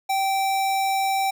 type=tone; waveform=square; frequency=777 Hz; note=G5; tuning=16 cents flat; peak=-21 dBFS; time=0.09-1.31 s; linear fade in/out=10 ms; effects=none